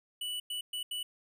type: tone bursts at uneven times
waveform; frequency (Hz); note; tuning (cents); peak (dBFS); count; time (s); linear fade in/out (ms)
square; 2960; F#7; 0; -35; 4; 0.21-0.4 / 0.5-0.61 / 0.73-0.83 / 0.91-1.03; 5
effects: none